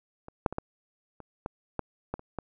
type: clicks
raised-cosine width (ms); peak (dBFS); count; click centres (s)
1; -29 / -9 / -22 / -16 / -30 / -19 / -15 / -17 / -30 / -19; 10; 0.284 / 0.462 / 0.526 / 0.584 / 1.203 / 1.461 / 1.793 / 2.14 / 2.194 / 2.387
effects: none